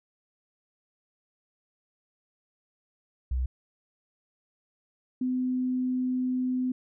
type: tone pair in turn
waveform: sine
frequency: 63.5 / 254 Hz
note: B1 / B3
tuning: +49 / +49 cents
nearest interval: 2 octaves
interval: 2400 cents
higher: second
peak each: -25 dBFS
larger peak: neither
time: 3.31-3.46 / 5.21-6.72 s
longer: second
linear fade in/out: 5 ms
effects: none